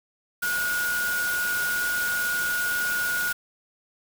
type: tone in noise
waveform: sine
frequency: 1447 Hz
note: F#6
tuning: 39 cents flat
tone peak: -24 dBFS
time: 0.42-3.33 s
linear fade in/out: 10 ms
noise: white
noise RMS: -32 dBFS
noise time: 0.42-3.33 s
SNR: +5 dB
effects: none